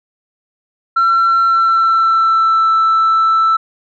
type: tone with pitch glide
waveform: sine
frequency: 1353 to 1323.6 Hz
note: E6 to E6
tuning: +45 to +7 cents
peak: -7 dBFS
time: 0.96-3.57 s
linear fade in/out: 10 ms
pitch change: -38 cents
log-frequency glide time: 1.29-2.72 s
effects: tanh soft clip ceiling -7 dBFS